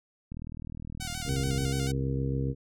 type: click train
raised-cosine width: 5 ms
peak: -27 dBFS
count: 54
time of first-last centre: 0.32-1.655 s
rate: 39.7 Hz
type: tone with vibrato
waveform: 5% pulse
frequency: 729 Hz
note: F#5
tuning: 26 cents flat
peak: -24 dBFS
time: 1-1.92 s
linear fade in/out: 10 ms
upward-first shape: square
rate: 6.9 Hz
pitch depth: 59 cents each way
type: harmonic tone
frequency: 67.2 Hz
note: C2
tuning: 47 cents sharp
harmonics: 1 / 2 / 3 / 4 / 5 / 6 / 7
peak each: -34 / -29 / -40 / -35 / -43 / -41 / -38 dBFS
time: 1.25-2.55 s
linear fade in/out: 50 ms
effects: none